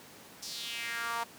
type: tone with high-pass filter sweep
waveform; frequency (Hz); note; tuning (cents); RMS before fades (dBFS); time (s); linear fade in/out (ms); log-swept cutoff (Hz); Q
sawtooth; 233.1; A#3; 0; -37; 0.42-1.24; 10; 5600 to 880; 3.1
effects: pink hiss -52 dBFS RMS until 1.38 s + high-pass 150 Hz 12 dB/octave